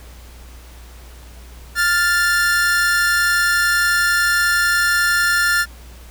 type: tone pair together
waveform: 45% pulse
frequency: 1401.8 / 1760 Hz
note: F6 / A6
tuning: +6 / 0 cents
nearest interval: major third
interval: 394 cents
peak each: -17 dBFS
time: 1.75-5.66 s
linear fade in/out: 50 ms
effects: added 60 Hz sine -37 dBFS peak until 6.1 s + pink hiss -45 dBFS RMS until 6.1 s